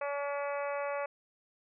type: harmonic tone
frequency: 284.5 Hz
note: C#4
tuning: 45 cents sharp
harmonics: 2 / 3 / 4 / 5 / 6 / 7 / 8 / 9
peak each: -34 / -41 / -41 / -45 / -49 / -47 / -48 / -49 dBFS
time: 0.01-1.06 s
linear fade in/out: 5 ms
effects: none